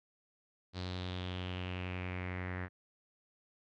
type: tone with low-pass filter sweep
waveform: sawtooth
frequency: 91 Hz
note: F#2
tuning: 28 cents flat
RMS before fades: -40 dBFS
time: 0.73-2.69 s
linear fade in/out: 50 ms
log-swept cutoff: 4300 to 1800 Hz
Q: 4.6
effects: none